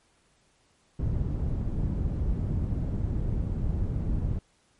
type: low-pass noise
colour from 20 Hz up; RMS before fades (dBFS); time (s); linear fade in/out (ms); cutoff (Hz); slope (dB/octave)
white; -28; 0.99-4.39; 5; 110; 12
effects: pink hiss -66 dBFS RMS until 4.79 s + MP3 48 kbps